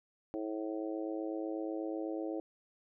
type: harmonic tone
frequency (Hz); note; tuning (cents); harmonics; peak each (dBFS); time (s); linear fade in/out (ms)
108.1; A2; -30; 3 / 4 / 5 / 6 / 7; -37 / -43 / -42 / -48 / -49; 0.34-2.4; 0
effects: none